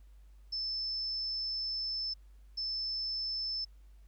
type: tone bursts at uneven times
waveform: sine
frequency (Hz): 5270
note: E8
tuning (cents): -1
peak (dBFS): -33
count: 2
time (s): 0.52-2.14 / 2.57-3.65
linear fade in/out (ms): 10
effects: added 50 Hz sine -53 dBFS peak until 4.07 s + pink hiss -74 dBFS RMS until 4.07 s